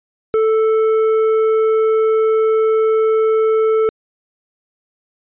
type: tone with hard clipping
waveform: triangle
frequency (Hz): 440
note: A4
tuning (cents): 0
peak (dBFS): -13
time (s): 0.34-3.89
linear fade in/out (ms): 0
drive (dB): 10
effects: resampled to 8000 Hz